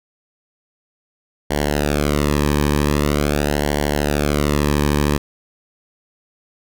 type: tone with flanger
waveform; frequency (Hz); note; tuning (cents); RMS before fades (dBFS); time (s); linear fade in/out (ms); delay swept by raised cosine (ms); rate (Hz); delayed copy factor
sawtooth; 73.3; D2; -3; -18; 1.5-5.18; 10; 0.79 to 1.45; 0.44; -0.85
effects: none